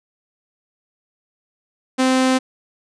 sawtooth tone, 259.4 Hz, C4, 15 cents flat, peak -10 dBFS, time 1.98-2.39 s, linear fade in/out 20 ms, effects resampled to 22050 Hz

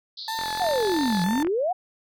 pink band-pass noise, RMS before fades -37 dBFS, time 0.17-1.24 s, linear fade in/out 5 ms, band 3700 to 4800 Hz, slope 96 dB/octave
35% pulse tone with vibrato, 880 Hz, A5, in tune, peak -26 dBFS, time 0.28-1.43 s, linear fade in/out 2 ms, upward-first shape sine, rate 3 Hz, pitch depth 37 cents each way
click train, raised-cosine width 0.5 ms, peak -19 dBFS, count 48, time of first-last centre 0.39-1.47 s, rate 43.5 Hz
sine exponential two-way sweep, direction down then up, 772 to 170 to 772 Hz, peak -21 dBFS, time 0.6-1.73 s, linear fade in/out 10 ms, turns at 1.23 s
effects none

